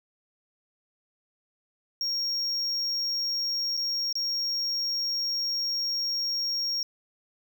triangle tone with dropouts, 5570 Hz, F8, 5 cents flat, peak -25 dBFS, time 2.01-6.83 s, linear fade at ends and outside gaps 1 ms, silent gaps 3.769-3.774 / 4.127-4.154 s, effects none

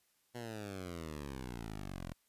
10% pulse exponential sweep, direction down, 123.47 to 41.2 Hz, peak -34 dBFS, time 0.34-2.14 s, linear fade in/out 20 ms, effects white hiss -75 dBFS RMS until 2.28 s + resampled to 32000 Hz

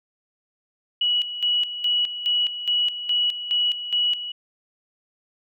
sine tone with tremolo, 2929 Hz, F#7, 18 cents flat, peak -18 dBFS, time 1.01-4.32 s, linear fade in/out 5 ms, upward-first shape square, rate 2.4 Hz, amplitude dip 70%, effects none

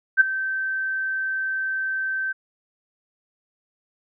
sine tone with ADSR envelope, 1550 Hz, G6, 20 cents flat, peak -8 dBFS, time 0.17-2.33 s, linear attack 35 ms, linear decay 15 ms, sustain -15 dB, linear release 16 ms, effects none

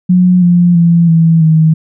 sine tone with pitch steps, 181 / 175.14 / 169.47 / 163.98 / 158.67 Hz, F#3 / F3 / E3 / E3 / D#3, -38 / +5 / +48 / -9 / +34 cents, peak -4 dBFS, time 0.09-1.74 s, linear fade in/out 10 ms, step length 330 ms, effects none

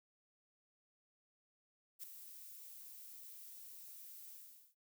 violet noise with ADSR envelope, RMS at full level -45 dBFS, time 1.99-4.75 s, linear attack 43 ms, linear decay 4 ms, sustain -9 dB, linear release 420 ms, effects noise-tail reverb RT60 0.2 s tail -25 dB re dry

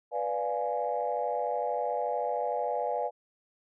sine chord, B diminished seventh, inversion none, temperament equal with one note detuned, 493.9 / 587.3 / 698.5 / 835.4 Hz, B4 / D5 / F5 / Ab5, 0 / 0 / 0 / +10 cents, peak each -33 dBFS, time 0.11-3.11 s, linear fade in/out 50 ms, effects tanh soft clip ceiling -18 dBFS

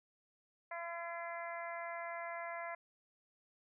harmonic tone with a mistuned harmonic, 339 Hz, E4, 49 cents sharp, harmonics 2 / 3 / 4 / 5 / 6 / 7, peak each -44 / -47 / -51 / -50 / -48 / -59 dBFS, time 0.71-2.75 s, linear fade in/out 5 ms, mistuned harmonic 6, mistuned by +16 cents, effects none

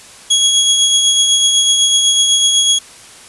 25% pulse tone with tremolo, 3322 Hz, G#7, in tune, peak -4 dBFS, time 0.3-2.79 s, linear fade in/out 10 ms, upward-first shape triangle, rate 8 Hz, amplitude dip 40%, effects white hiss -38 dBFS RMS until 3.28 s + resampled to 24000 Hz

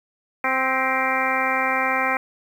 harmonic tone with a mistuned harmonic, 261.6 Hz, C4, in tune, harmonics 1 / 2 / 3 / 4 / 5 / 6 / 7 / 8 / 9, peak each -32 / -29 / -26 / -27 / -27 / -29 / -28 / -28 / -27 dBFS, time 0.44-2.17 s, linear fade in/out 2 ms, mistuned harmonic 7, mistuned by +50 cents, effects 8-bit

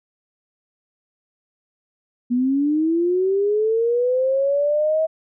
sine linear sweep, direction up, 239.1 to 643 Hz, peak -16 dBFS, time 2.3-5.07 s, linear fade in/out 20 ms, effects none

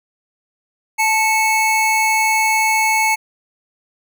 square tone pair together, 876 / 2207 Hz, A5 / C#7, -8 / -8 cents, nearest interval octave + major third, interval 1600 cents, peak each -17 dBFS, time 0.98-3.16 s, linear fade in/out 20 ms, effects none

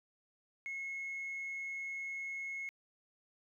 sine tone, 2175 Hz, C#7, 33 cents flat, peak -37 dBFS, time 0.66-2.69 s, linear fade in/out 0 ms, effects tanh soft clip ceiling -36 dBFS + 12-bit

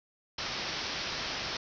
white low-pass noise, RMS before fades -36 dBFS, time 0.38-1.57 s, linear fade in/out 5 ms, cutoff 5700 Hz, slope 96 dB/octave, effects none

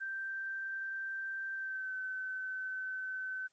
sine tone with pitch glide, 1567 to 1525 Hz, G6 to G6, -1 to -48 cents, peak -36 dBFS, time 0-3.48 s, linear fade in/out 20 ms, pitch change -47 cents, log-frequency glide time 1.54-1.94 s, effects white hiss -75 dBFS RMS until 3.52 s + MP3 32 kbps

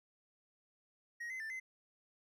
triangle tone with pitch steps, 1886 / 2050 / 1776 / 2055 Hz, A#6 / C7 / A6 / C7, +20 / -36 / +16 / -32 cents, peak -39 dBFS, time 1.2-1.6 s, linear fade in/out 10 ms, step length 100 ms, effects none

